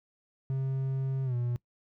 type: tone with pitch glide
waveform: triangle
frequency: 133.7 to 121.2 Hz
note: C3 to B2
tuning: +38 to -32 cents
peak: -26 dBFS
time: 0.5-1.56 s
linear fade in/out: 0 ms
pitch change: -170 cents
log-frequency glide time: 1.24-1.35 s
effects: noise-tail reverb RT60 0.1 s tail -22 dB re dry